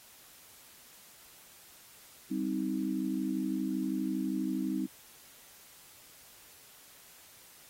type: chord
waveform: sine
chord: C minor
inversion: second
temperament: just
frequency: 196.22 / 261.6 / 314 Hz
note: G3 / C4 / Eb4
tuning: +2 / 0 / +16 cents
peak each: -35 / -34 / -34 dBFS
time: 2.3-4.87 s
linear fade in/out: 20 ms
effects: white hiss -56 dBFS RMS until 7.69 s + AAC 48 kbps